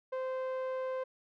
sawtooth tone with low-pass filter, 519 Hz, C5, 14 cents flat, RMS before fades -36 dBFS, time 0.12-1.04 s, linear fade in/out 10 ms, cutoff 1100 Hz, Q 0.5, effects none

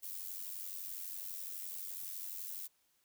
violet noise with amplitude modulation, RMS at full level -41 dBFS, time 0.02-2.68 s, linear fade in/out 20 ms, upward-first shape sine, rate 91.9 Hz, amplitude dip 65%, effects white hiss -75 dBFS RMS until 3.04 s

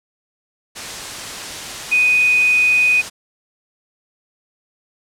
sine tone in noise, 2490 Hz, D#7, 1 cent sharp, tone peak -11 dBFS, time 1.91-3.02 s, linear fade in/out 20 ms, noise white, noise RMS -28 dBFS, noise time 0.75-3.1 s, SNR +14 dB, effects low-pass 8000 Hz 12 dB/octave

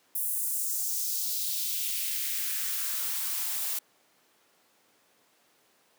blue noise with high-pass filter sweep, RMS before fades -31 dBFS, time 0.15-3.79 s, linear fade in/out 5 ms, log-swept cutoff 11000 to 610 Hz, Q 1.6, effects pink hiss -65 dBFS RMS until 5.98 s + high-pass 300 Hz 12 dB/octave

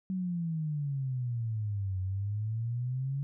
sine exponential two-way sweep, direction down then up, 190.6 to 92.5 to 141.4 Hz, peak -30 dBFS, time 0.1-3.23 s, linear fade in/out 0 ms, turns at 2 s, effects none

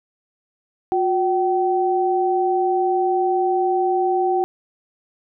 sine tone pair together, 361.2 / 766 Hz, F#4 / G5, -42 / -40 cents, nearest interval octave + minor second, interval 1302 cents, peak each -19 dBFS, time 0.92-4.44 s, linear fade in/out 0 ms, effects none

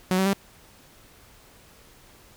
sawtooth tone with pitch steps, 185 / 190.75 / 196.68 Hz, F#3 / G3 / G3, 0 / -47 / +6 cents, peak -16 dBFS, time 0.11-0.332 s, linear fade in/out 0 ms, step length 74 ms, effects pink hiss -53 dBFS RMS until 2.36 s

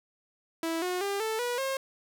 sawtooth tone with pitch steps, 328.3 / 362.2 / 399.5 / 440.8 / 486.2 / 536.4 Hz, E4 / F#4 / G4 / A4 / B4 / C5, -7 / -37 / +33 / +3 / -27 / +43 cents, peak -25 dBFS, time 0.63-1.77 s, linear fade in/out 2 ms, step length 190 ms, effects none

